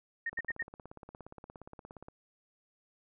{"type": "tone bursts", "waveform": "sine", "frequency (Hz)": 1847, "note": "A#6", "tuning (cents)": -16, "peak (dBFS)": -32, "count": 4, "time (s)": [0.26, 0.629], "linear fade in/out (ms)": 5, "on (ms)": 36, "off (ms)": 75}
{"type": "click train", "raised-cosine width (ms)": 1, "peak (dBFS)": -33, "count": 31, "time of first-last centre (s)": [0.33, 2.084], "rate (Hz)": 17.1}
{"effects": []}